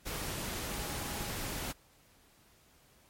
sine tone in noise, 824 Hz, G#5, 14 cents flat, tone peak -49 dBFS, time 0.7-1.3 s, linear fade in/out 20 ms, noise pink, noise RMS -38 dBFS, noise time 0.05-1.73 s, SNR -14 dB, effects pink hiss -64 dBFS RMS until 3.09 s + MP3 64 kbps

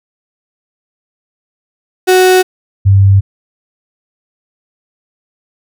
35% pulse / sine tone pair in turn, 370.2 / 98.05 Hz, F#4 / G2, +1 / +1 cents, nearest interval octave + major seventh, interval 2300 cents, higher first, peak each -3 dBFS, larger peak neither, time 2.07-2.43 / 2.85-3.21 s, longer neither, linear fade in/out 20 ms, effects none

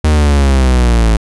45% pulse linear sweep, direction down, 77.78 to 53.4 Hz, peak -7 dBFS, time 0.04-1.17 s, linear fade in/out 5 ms, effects resampled to 24000 Hz

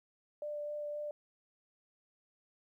sine tone with vibrato, 592 Hz, D5, 14 cents sharp, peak -37 dBFS, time 0.42-1.11 s, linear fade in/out 2 ms, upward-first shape sine, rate 3.8 Hz, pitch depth 9 cents each way, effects 13-bit

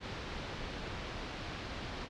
pink low-pass noise, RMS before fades -42 dBFS, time 0-2.09 s, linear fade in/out 50 ms, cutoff 4600 Hz, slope 24 dB/octave, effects none

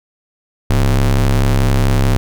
square ring-modulated tone, 68 Hz, C#2, 33 cents flat, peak -8 dBFS, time 0.7-2.17 s, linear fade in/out 0 ms, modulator 35.7 Hz, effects none

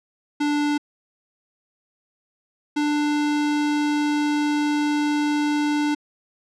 square tone pair in turn, 293.7 / 295.9 Hz, D4 / D4, 0 / +13 cents, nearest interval unison, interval 13 cents, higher second, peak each -20 dBFS, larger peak neither, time 0.4-0.78 / 2.76-5.95 s, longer second, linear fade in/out 10 ms, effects low-pass 6000 Hz 12 dB/octave

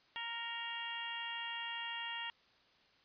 harmonic tone with a mistuned harmonic, 466.2 Hz, A#4, in tune, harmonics 2 / 3 / 4 / 5 / 6 / 7, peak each -46 / -52 / -45 / -53 / -44 / -47 dBFS, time 0.16-2.3 s, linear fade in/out 0 ms, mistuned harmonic 5, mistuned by -34 cents, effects white hiss -68 dBFS RMS until 3.04 s + resampled to 11025 Hz

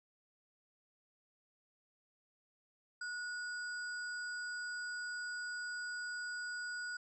sine tone with sample-and-hold, 1459 Hz, F#6, 25 cents flat, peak -39 dBFS, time 3.01-6.97 s, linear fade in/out 5 ms, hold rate 6300 Hz, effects resampled to 22050 Hz

